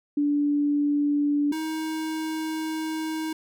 sine / square tone pair in turn, 290.5 / 316.2 Hz, D4 / D#4, -19 / +28 cents, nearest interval minor second, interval 147 cents, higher second, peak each -20 / -28 dBFS, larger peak first, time 0.17-1.52 / 1.52-3.33 s, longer second, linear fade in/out 5 ms, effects none

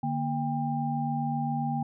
sine tone cluster, 148.4 / 235.9 / 797 Hz, D3 / A#3 / G5, +18 / +21 / +28 cents, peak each -31 dBFS, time 0.03-1.83 s, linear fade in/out 5 ms, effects none

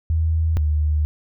sine tone pair in turn, 80.3 / 75.79 Hz, E2 / D#2, -45 / -45 cents, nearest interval minor second, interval 100 cents, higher first, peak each -16 / -16 dBFS, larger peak neither, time 0.1-0.57 / 0.57-1.05 s, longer second, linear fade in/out 0 ms, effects none

